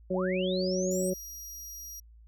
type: harmonic tone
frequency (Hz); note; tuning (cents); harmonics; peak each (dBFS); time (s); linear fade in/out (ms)
185; F#3; 0; 1 / 2 / 3; -31 / -31 / -31; 0.1-1.14; 10
type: linear sweep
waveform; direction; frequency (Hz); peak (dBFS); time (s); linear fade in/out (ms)
sine; up; 587.3 to 8480; -36; 0.14-1.1; 2
type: tone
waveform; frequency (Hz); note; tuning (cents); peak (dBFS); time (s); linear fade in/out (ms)
25% pulse; 5720; F8; +41; -36; 0.91-2; 5
effects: added 56 Hz sine -51 dBFS peak until 2.27 s